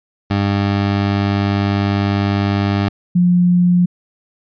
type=tone pair in turn; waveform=20% pulse / sine; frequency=100 / 177.4 Hz; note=G2 / F3; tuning=+35 / +27 cents; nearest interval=minor seventh; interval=992 cents; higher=second; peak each=-9 dBFS; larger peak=neither; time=0.3-2.89 / 3.15-3.86 s; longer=first; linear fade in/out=10 ms; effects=resampled to 11025 Hz